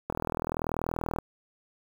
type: click train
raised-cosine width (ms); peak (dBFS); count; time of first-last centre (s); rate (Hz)
1; -16; 45; 0.1-1.186; 40.5
effects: 7-bit